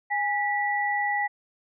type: tone pair together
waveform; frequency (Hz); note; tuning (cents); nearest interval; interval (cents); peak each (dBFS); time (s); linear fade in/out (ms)
sine; 822 / 1955; G#5 / B6; -18 / -18; octave + minor third; 1500; -26; 0.1-1.28; 20
effects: none